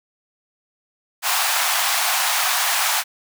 pink high-pass noise, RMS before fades -20 dBFS, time 1.22-3.04 s, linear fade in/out 50 ms, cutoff 710 Hz, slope 48 dB/octave, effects none

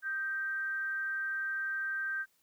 sine tone with frequency modulation, 1568 Hz, G6, in tune, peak -32 dBFS, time 0.02-2.26 s, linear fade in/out 50 ms, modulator 312 Hz, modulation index 0.29, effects white hiss -72 dBFS RMS until 2.42 s

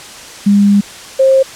sine tone pair in turn, 202.2 / 532.4 Hz, G#3 / C5, -46 / +30 cents, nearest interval octave + perfect fourth, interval 1676 cents, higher second, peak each -5 dBFS, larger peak neither, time 0.46-0.81 / 1.19-1.43 s, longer first, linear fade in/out 10 ms, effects white hiss -31 dBFS RMS until 1.55 s + low-pass 8000 Hz 12 dB/octave

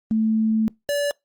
sine / square tone pair in turn, 220 / 576.2 Hz, A3 / D5, 0 / -33 cents, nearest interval octave + perfect fourth, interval 1667 cents, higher second, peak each -17 / -21 dBFS, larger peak first, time 0.11-0.68 / 0.89-1.11 s, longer first, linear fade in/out 0 ms, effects noise-tail reverb RT60 0.2 s tail -26 dB re dry + Opus 24 kbps

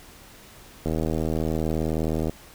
click train, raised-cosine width 2 ms, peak -13 dBFS, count 115, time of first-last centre 0.86-2.296 s, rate 79.4 Hz, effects pink hiss -48 dBFS RMS until 2.54 s

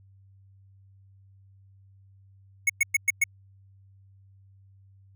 square tone bursts, 2200 Hz, C#7, 14 cents flat, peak -19 dBFS, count 5, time 2.67-3.24 s, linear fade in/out 5 ms, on 26 ms, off 110 ms, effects added 97 Hz sine -53 dBFS peak until 5.15 s

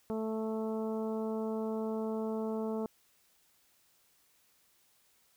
harmonic tone, 220.1 Hz, A3, 1 cent sharp, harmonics 1 / 2 / 3 / 4 / 5 / 6, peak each -35 / -36 / -43 / -46 / -51 / -54 dBFS, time 0.1-2.86 s, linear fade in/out 0 ms, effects white hiss -69 dBFS RMS until 5.36 s

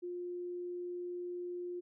sine tone, 354.1 Hz, F4, 24 cents sharp, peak -38 dBFS, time 0.02-1.81 s, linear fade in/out 20 ms, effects none

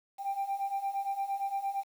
sine beating tone pair, 784 / 792.7 Hz, G5 / G5, 0 / +19 cents, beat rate 8.7 Hz, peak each -34 / -31 dBFS, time 0.18-1.84 s, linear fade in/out 50 ms, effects tanh soft clip ceiling -27 dBFS + 9-bit

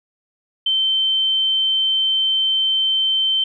sine tone, 3100 Hz, G7, 20 cents flat, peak -15 dBFS, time 0.66-3.44 s, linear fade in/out 5 ms, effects none

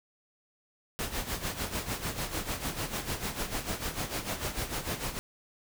pink noise with tremolo, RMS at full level -32 dBFS, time 0.99-5.19 s, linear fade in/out 0 ms, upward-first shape sine, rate 6.7 Hz, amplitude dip 70%, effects none

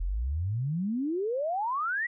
sine exponential sweep, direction up, 39.64 to 1983 Hz, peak -27 dBFS, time 0-2.07 s, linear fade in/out 10 ms, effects none

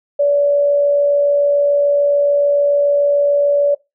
sine tone with amplitude modulation, 574 Hz, D5, 40 cents flat, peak -9 dBFS, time 0.19-3.75 s, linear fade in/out 10 ms, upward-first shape sine, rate 66.9 Hz, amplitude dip 25%, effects noise-tail reverb RT60 0.2 s tail -21 dB re dry

